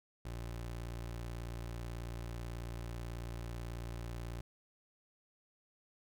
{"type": "tone", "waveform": "25% pulse", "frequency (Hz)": 58.27, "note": "A#1", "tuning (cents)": 0, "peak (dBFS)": -37, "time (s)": [0.25, 4.41], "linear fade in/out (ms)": 5, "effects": []}